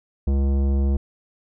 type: tone with tanh clipping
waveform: sine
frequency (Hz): 68.7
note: C#2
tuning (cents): -15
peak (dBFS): -19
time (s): 0.27-0.97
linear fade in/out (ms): 5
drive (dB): 15
effects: none